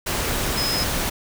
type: tone in noise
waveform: sine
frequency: 5100 Hz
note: D#8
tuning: 42 cents sharp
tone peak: -23 dBFS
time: 0.57-0.84 s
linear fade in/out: 10 ms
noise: pink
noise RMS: -24 dBFS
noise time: 0.06-1.1 s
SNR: -2 dB
effects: none